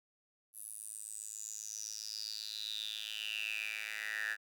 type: tone with high-pass filter sweep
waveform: 10% pulse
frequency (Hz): 107.5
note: A2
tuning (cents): -40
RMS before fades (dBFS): -42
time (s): 0.53-4.37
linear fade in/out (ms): 50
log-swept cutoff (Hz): 11000 to 1700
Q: 9.1
effects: none